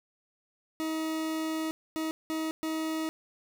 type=tone bursts at uneven times; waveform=40% pulse; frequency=317.6 Hz; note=D#4; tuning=36 cents sharp; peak=-29 dBFS; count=4; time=0.8-1.71 / 1.96-2.11 / 2.3-2.51 / 2.63-3.09 s; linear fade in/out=0 ms; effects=none